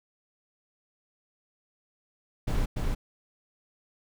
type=noise with echo; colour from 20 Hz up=brown; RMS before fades=-26 dBFS; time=2.47-2.66 s; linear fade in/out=10 ms; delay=290 ms; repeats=1; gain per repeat=-2 dB; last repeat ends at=2.95 s; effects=none